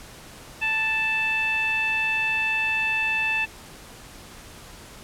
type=tone with low-pass filter; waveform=15% pulse; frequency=880 Hz; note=A5; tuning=in tune; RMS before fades=-24 dBFS; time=0.61-3.46 s; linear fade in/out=20 ms; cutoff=2500 Hz; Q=6.7; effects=pink hiss -44 dBFS RMS until 5.03 s + low-pass 12000 Hz 12 dB/octave